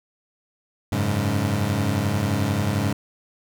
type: chord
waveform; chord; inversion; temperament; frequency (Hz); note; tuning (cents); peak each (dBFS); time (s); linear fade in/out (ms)
25% pulse; F# suspended second; none; equal with one note detuned; 92.5 / 103.83 / 139.72; F#2 / G#2 / C#3; 0 / 0 / +14; -24 / -19 / -23; 0.92-2.93; 5
effects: none

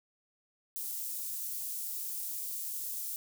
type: high-pass noise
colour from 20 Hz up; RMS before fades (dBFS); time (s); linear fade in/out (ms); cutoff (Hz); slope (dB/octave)
white; -38; 0.76-3.16; 0; 8800; 12
effects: none

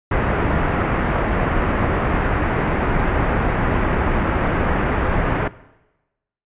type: low-pass noise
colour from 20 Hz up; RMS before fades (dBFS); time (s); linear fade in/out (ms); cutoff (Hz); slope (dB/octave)
pink; -19; 0.11-5.48; 5; 2000; 24
effects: noise-tail reverb RT60 1.0 s tail -18 dB re dry + resampled to 8000 Hz

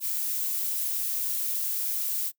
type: noise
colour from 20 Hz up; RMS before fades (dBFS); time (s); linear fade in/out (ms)
violet; -29; 0-2.32; 50
effects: noise-tail reverb RT60 0.1 s tail -22 dB re dry

